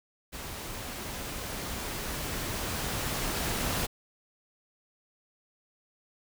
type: noise with level ramp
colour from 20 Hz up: pink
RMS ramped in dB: -40 to -30 dBFS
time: 0.32-3.87 s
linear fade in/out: 20 ms
effects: none